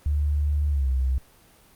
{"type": "tone with pitch glide", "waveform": "sine", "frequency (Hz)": [73.42, 65.03], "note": ["D2", "C2"], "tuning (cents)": [0, -10], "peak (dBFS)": -20, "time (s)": [0.06, 1.18], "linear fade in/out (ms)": 0, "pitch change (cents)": -210, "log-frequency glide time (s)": [0.7, 0.89], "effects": ["pink hiss -55 dBFS RMS until 1.75 s", "Opus 24 kbps"]}